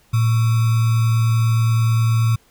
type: tone with sample-and-hold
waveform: sine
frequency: 113.7 Hz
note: A#2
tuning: 43 cents flat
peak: -13 dBFS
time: 0.13-2.36 s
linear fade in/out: 10 ms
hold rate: 1225 Hz
effects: pink hiss -56 dBFS RMS until 2.5 s